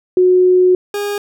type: tone pair in turn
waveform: sine / 40% pulse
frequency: 365.5 / 409.1 Hz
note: F#4 / G#4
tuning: -21 / -26 cents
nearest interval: major second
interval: 195 cents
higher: second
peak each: -7 / -17 dBFS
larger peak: first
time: 0.17-0.75 / 0.94-1.18 s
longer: first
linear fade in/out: 2 ms
effects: none